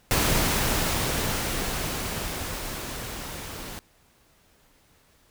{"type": "noise with level ramp", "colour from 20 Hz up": "pink", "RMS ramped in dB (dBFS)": [-22, -38], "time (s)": [0.11, 3.79], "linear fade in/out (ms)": 0, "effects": ["pink hiss -61 dBFS RMS until 5.3 s"]}